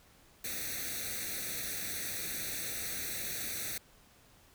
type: noise with comb filter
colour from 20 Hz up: white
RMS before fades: -38 dBFS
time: 0.44-3.78 s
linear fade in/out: 5 ms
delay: 0.49 ms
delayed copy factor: +0.9
effects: pink hiss -62 dBFS RMS until 4.54 s